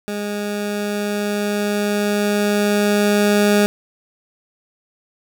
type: tone with level ramp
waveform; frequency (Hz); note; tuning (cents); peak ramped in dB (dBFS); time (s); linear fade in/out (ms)
20% pulse; 206.2; G#3; -12; -18 to -7; 0.08-3.66; 0
effects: none

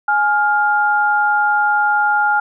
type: tone pair together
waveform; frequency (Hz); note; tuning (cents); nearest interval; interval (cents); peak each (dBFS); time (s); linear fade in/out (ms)
sine; 835.4 / 1405; G#5 / F6; +10 / +10; major sixth; 900; -15; 0.08-2.4; 5
effects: none

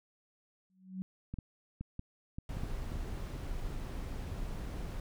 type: tone with exponential growth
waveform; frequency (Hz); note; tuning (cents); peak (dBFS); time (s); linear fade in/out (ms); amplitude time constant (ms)
sine; 187.4; F#3; +22; -33; 0.7-1.02; 0; 68
type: clicks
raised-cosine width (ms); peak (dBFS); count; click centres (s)
5; -27; 9; 1.34 / 1.387 / 1.81 / 1.994 / 2.385 / 2.57 / 2.635 / 2.919 / 2.957
type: noise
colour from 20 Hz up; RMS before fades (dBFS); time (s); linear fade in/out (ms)
brown; -39; 2.49-5; 2
effects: none

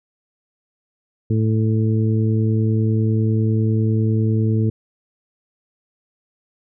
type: harmonic tone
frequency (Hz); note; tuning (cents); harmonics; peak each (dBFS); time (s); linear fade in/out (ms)
110; A2; 0; 1 / 2 / 3 / 4; -16 / -22 / -26 / -28; 1.3-4.7; 5
effects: none

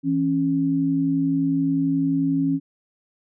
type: tone pair together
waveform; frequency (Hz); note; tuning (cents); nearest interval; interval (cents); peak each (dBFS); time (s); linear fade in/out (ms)
sine; 163.4 / 274.8; E3 / C#4; -15 / -15; major sixth; 900; -25 / -19; 0.03-2.6; 50
effects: none

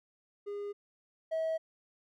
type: tone pair in turn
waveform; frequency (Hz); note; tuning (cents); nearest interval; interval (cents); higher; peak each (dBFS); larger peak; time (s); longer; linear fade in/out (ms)
triangle; 407.9 / 644.1; G#4 / E5; -31 / -40; minor sixth; 791; second; -34 / -27; second; 0.46-0.73 / 1.31-1.58; neither; 20
effects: tanh soft clip ceiling -25 dBFS

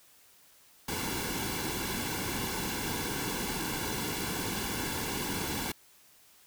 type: noise with comb filter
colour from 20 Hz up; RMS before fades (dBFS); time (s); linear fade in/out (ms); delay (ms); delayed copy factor
pink; -34; 0.88-5.72; 5; 1.6; -0.65
effects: white hiss -60 dBFS RMS until 6.46 s

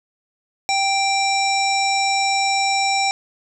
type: harmonic tone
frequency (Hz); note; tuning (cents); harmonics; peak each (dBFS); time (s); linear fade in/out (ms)
784; G5; 0; 1 / 3 / 5 / 7 / 9 / 10; -19 / -22 / -28 / -25 / -30 / -32; 0.69-3.11; 0
effects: none

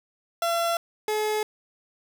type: tone pair in turn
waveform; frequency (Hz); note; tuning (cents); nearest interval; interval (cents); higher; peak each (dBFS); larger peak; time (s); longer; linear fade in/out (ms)
30% pulse; 678 / 427.1; E5 / G#4; +49 / +48; minor sixth; 801; first; -20 / -21; first; 0.42-0.77 / 1.08-1.43; neither; 2
effects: none

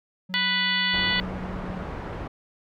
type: tone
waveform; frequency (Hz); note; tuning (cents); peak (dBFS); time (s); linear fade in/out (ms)
triangle; 185; F#3; 0; -32; 0.29-1.84; 10
type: harmonic tone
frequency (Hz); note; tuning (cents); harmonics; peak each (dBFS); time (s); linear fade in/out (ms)
493.9; B4; 0; 2 / 3 / 4 / 5 / 6 / 7 / 8 / 9; -34 / -32 / -25 / -37 / -28 / -29 / -38 / -32; 0.34-1.2; 0
type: low-pass noise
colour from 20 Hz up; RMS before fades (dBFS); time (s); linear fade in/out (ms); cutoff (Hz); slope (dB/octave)
pink; -34; 0.93-2.28; 10; 1400; 12
effects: none

